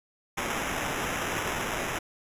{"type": "noise with sample-and-hold", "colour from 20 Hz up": "white", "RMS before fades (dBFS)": -31, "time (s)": [0.37, 1.99], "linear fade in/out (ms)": 10, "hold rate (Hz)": 4410, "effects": ["resampled to 32000 Hz"]}